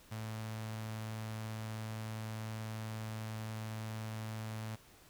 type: tone with notch filter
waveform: sawtooth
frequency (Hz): 109.9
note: A2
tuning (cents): -2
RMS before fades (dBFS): -42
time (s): 0.11-4.76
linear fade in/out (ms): 10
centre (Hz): 370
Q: 1.5
effects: pink hiss -61 dBFS RMS until 5.09 s